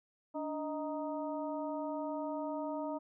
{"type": "harmonic tone with a mistuned harmonic", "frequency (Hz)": 311.3, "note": "D#4", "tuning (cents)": 1, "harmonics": [1, 2, 3, 4], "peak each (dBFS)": [-39, -39, -42, -50], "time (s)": [0.34, 2.99], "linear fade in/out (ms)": 20, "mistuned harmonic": 1, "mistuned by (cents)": -110, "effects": []}